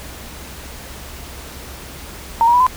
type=tone with pitch steps; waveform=sine; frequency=918 / 950.4 / 983.9 / 1018.6 Hz; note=A#5 / A#5 / B5 / C6; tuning=-27 / +33 / -7 / -47 cents; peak=-9 dBFS; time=2.41-2.666 s; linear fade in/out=0 ms; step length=64 ms; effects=added 66 Hz sine -37 dBFS peak until 2.76 s + pink hiss -35 dBFS RMS until 2.76 s